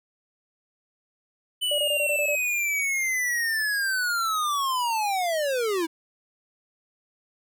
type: linear sweep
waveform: square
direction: down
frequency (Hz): 3005 to 313.6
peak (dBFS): -24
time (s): 1.61-5.87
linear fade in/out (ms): 20
type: tone bursts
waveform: sine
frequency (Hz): 588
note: D5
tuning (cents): +2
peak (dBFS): -25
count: 7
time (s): 1.71-2.354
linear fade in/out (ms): 5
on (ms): 74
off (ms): 21
effects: none